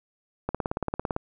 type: click train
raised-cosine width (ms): 1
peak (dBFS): -13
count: 13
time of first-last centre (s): 0.49-1.164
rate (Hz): 17.8
effects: none